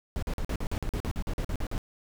brown noise bursts, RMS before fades -30 dBFS, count 15, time 0.16-1.779 s, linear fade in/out 0 ms, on 65 ms, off 46 ms, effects none

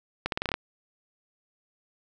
accelerating click train, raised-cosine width 0.3 ms, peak -11 dBFS, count 8, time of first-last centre 0.26-0.541 s, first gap 62 ms, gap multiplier 0.85, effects none

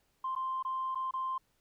sine tone with dropouts, 1046.5 Hz, C6, in tune, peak -31 dBFS, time 0.24-1.38 s, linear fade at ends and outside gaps 5 ms, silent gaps 0.352-0.361 / 0.627-0.649 / 0.948-0.955 / 1.11-1.137 s, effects tanh soft clip ceiling -27 dBFS + pink hiss -74 dBFS RMS until 1.6 s

